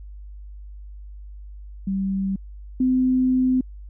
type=tone pair in turn; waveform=sine; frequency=193.5 / 256.4 Hz; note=G3 / C4; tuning=-22 / -35 cents; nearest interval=perfect fourth; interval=487 cents; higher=second; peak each=-21 / -16 dBFS; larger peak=second; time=1.87-2.36 / 2.8-3.61 s; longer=second; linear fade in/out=5 ms; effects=added 50 Hz sine -36 dBFS peak until 3.89 s